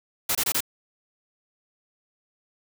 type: noise bursts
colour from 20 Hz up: white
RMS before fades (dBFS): -24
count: 4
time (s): 0.29-0.606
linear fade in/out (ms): 5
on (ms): 61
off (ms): 24
effects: none